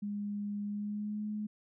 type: tone with pitch glide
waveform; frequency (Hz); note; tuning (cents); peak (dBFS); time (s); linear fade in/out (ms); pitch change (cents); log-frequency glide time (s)
sine; 205 to 211.3; G#3 to G#3; -22 to +30; -34; 0.02-1.47; 10; +52; 0.64-1.25
effects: none